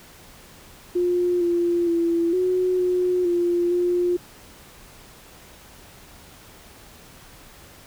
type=tone with pitch steps; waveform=sine; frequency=354.7 / 345.6 / 337.7 / 366.5 / 361.8 / 348.3 / 353.8 Hz; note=F4 / F4 / E4 / F#4 / F#4 / F4 / F4; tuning=+27 / -18 / +42 / -16 / -39 / -5 / +23 cents; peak=-18 dBFS; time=0.95-4.17 s; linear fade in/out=10 ms; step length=460 ms; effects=pink hiss -47 dBFS RMS until 7.86 s